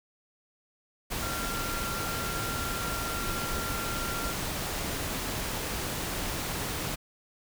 sine tone in noise, 1378 Hz, F6, 24 cents flat, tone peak -36 dBFS, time 1.21-4.33 s, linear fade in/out 20 ms, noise pink, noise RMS -33 dBFS, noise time 1.1-6.96 s, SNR -6 dB, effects none

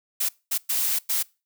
blue noise bursts at uneven times, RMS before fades -24 dBFS, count 4, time 0.2-0.29 / 0.51-0.58 / 0.69-0.99 / 1.09-1.23 s, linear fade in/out 10 ms, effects noise-tail reverb RT60 0.3 s tail -24 dB re dry

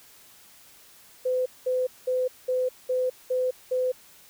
sine tone bursts, 508 Hz, B4, 49 cents sharp, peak -22 dBFS, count 7, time 1.25-3.92 s, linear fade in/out 10 ms, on 210 ms, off 200 ms, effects white hiss -53 dBFS RMS until 4.29 s

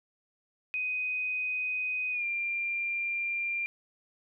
sine tone with pitch glide, 2502 to 2384 Hz, D#7 to D7, +9 to +25 cents, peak -29 dBFS, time 0.74-3.66 s, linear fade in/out 0 ms, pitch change -84 cents, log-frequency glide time 2.11-2.25 s, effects none

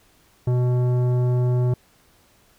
triangle tone with tanh clipping, 124.1 Hz, B2, 9 cents sharp, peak -19 dBFS, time 0.47-1.74 s, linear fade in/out 5 ms, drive 17 dB, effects pink hiss -58 dBFS RMS until 2.58 s

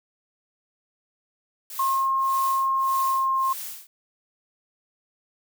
blue noise with tremolo, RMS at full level -34 dBFS, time 1.7-3.87 s, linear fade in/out 2 ms, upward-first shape sine, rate 1.7 Hz, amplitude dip 95%
sine tone with pitch glide, 1071 to 1063 Hz, C6 to C6, +40 to +27 cents, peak -20 dBFS, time 1.79-3.53 s, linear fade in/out 5 ms, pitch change -13 cents, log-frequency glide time 2.69-3.42 s
effects none

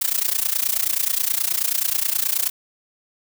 blue noise with amplitude modulation, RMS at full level -18 dBFS, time 0.01-2.5 s, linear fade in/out 10 ms, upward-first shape sine, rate 29.4 Hz, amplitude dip 90%, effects none

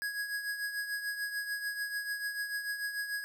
square tone with tremolo, 1661.2 Hz, G#6, in tune, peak -32 dBFS, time 0.02-3.24 s, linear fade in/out 0 ms, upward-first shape triangle, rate 6.8 Hz, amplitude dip 65%, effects none

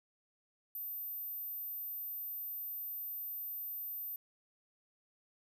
sine tone, 13830 Hz, A9, 31 cents flat, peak -39 dBFS, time 0.75-4.16 s, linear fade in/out 2 ms, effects none

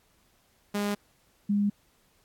sawtooth / sine tone pair in turn, 204.7 / 203.9 Hz, G#3 / G#3, -25 / -32 cents, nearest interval unison, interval 7 cents, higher first, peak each -23 / -22 dBFS, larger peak second, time 0.74-0.95 / 1.49-1.7 s, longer neither, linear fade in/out 10 ms, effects pink hiss -66 dBFS RMS until 2.24 s + AAC 64 kbps

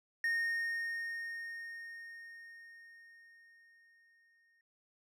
triangle tone with exponential decay, 1846 Hz, A#6, 17 cents flat, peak -28 dBFS, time 0.24-4.61 s, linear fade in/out 2 ms, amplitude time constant 950 ms, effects none

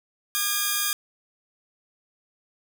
5% pulse tone pair together, 1209.7 / 1635 Hz, D#6 / G#6, -49 / -28 cents, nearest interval perfect fourth, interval 521 cents, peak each -15 / -14 dBFS, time 0.35-0.93 s, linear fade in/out 0 ms, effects none

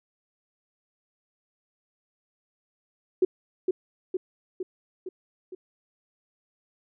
sine tone with echo, 369.9 Hz, F#4, in tune, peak -16 dBFS, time 3.22-3.25 s, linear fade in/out 5 ms, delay 460 ms, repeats 5, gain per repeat -4 dB, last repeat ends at 5.55 s, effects none

